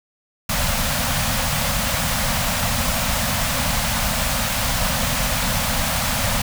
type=band-stop noise; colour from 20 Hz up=pink; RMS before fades=-21 dBFS; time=0.49-6.42 s; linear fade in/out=5 ms; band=260 to 510 Hz; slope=96 dB/octave; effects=none